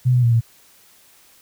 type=tone with pitch steps; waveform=sine; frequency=126 / 123.9 / 117.9 / 115.4 Hz; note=B2 / B2 / A#2 / A#2; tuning=+35 / +6 / +20 / -17 cents; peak=-12 dBFS; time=0.05-0.41 s; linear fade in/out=20 ms; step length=90 ms; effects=white hiss -52 dBFS RMS until 1.41 s